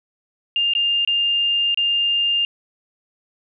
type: tone with dropouts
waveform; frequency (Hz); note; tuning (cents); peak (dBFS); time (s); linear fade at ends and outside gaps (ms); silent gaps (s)
sine; 2806; F7; +8; -16; 0.56-2.45; 1; 0.736-0.751 / 1.049-1.075 / 1.745-1.774
effects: none